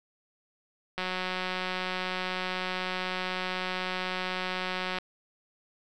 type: click train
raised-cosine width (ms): 0.3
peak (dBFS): -16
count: 738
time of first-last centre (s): 0.98-4.985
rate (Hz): 184
effects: none